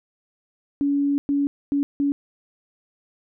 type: tone bursts at uneven times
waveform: sine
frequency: 283.3 Hz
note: C#4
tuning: 38 cents sharp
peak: -18 dBFS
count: 4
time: 0.81-1.18 / 1.29-1.47 / 1.72-1.83 / 2-2.12 s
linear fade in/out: 0 ms
effects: none